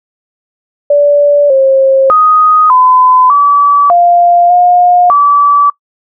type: tone with pitch steps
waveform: sine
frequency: 579 / 536 / 1247 / 1013 / 1149 / 698 / 713 / 1153 Hz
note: D5 / C5 / D#6 / B5 / D6 / F5 / F5 / D6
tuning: -25 / +42 / +3 / +44 / -38 / -1 / +36 / -32 cents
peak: -3 dBFS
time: 0.9-5.7 s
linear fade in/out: 5 ms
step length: 600 ms
effects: noise-tail reverb RT60 0.1 s tail -23 dB re dry